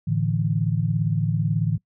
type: chord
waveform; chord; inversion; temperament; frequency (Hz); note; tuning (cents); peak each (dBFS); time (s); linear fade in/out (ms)
sine; A suspended fourth; none; equal; 110 / 146.83 / 164.81; A2 / D3 / E3; 0 / 0 / 0; -24; 0.07-1.78; 10
effects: noise-tail reverb RT60 0.1 s tail -23 dB re dry